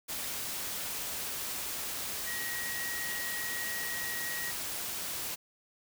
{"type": "tone in noise", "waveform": "sine", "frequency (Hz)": 1900, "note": "A#6", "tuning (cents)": 33, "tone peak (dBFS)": -37, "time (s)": [2.26, 4.52], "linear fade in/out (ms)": 20, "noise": "white", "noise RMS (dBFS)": -37, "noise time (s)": [0.08, 5.36], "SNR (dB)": -3, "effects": []}